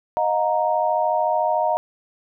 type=chord; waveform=sine; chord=Eb suspended second; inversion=none; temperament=equal with one note detuned; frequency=622.3 / 716 / 932.3 Hz; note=Eb5 / F5 / Bb5; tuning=0 / +43 / 0 cents; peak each=-22 dBFS; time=0.17-1.77 s; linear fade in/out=0 ms; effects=none